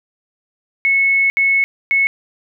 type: tone bursts at uneven times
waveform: sine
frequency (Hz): 2197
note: C#7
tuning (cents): -16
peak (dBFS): -11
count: 3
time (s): 0.85-1.3 / 1.37-1.64 / 1.91-2.07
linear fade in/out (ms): 0
effects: none